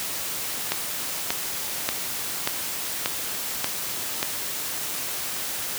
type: click train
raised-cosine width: 0.2 ms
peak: -5 dBFS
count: 7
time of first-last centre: 0.72-4.229 s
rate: 1.71 Hz
effects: white hiss -30 dBFS RMS until 5.78 s + high-pass 80 Hz 12 dB/octave